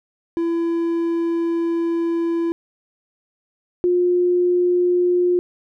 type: tone pair in turn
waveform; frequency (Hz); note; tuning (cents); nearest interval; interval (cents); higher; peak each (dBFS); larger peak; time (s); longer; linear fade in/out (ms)
triangle / sine; 335.8 / 355.8; E4 / F4; +32 / +32; minor second; 100; second; -16 / -14; second; 0.37-2.52 / 3.84-5.39; first; 0
effects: none